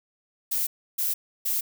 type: noise bursts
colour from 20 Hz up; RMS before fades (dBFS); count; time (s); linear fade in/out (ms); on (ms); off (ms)
violet; -26; 3; 0.51-1.61; 10; 160; 310
effects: none